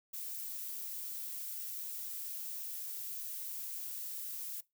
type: noise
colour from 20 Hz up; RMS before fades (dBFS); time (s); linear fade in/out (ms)
violet; -42; 0.13-4.61; 10
effects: noise-tail reverb RT60 0.2 s tail -21 dB re dry